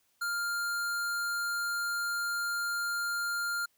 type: tone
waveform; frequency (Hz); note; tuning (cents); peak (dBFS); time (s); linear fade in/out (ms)
square; 1400; F6; +4; -31; 0.21-3.66; 10
effects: white hiss -72 dBFS RMS until 3.77 s